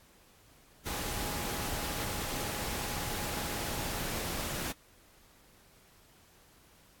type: tone in noise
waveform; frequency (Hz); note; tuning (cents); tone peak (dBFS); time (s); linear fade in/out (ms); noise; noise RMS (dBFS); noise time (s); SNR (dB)
sine; 830.6; G#5; 0; -46; 0.86-4; 20; pink; -36; 0.85-4.73; -13
effects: pink hiss -61 dBFS RMS until 7 s + AAC 64 kbps